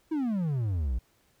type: exponential sweep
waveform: triangle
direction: down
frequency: 329.6 to 55.1 Hz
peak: -24 dBFS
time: 0.11-0.99 s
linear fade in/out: 10 ms
effects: pink hiss -67 dBFS RMS until 1.4 s